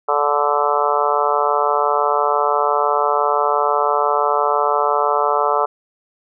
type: harmonic tone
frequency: 145.9 Hz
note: D3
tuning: 11 cents flat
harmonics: 3 / 4 / 5 / 6 / 7 / 8 / 9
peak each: -22 / -22 / -22 / -22 / -22 / -22 / -22 dBFS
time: 0.08-5.66 s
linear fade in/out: 10 ms
effects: none